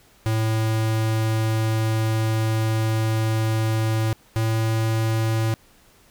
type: tone pair in turn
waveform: square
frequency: 110.7 / 111.66 Hz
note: A2 / A2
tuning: +11 / +26 cents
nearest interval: unison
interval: 15 cents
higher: second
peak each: -20 dBFS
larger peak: neither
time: 0.26-4.13 / 4.36-5.54 s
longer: first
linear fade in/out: 0 ms
effects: pink hiss -55 dBFS RMS until 6.1 s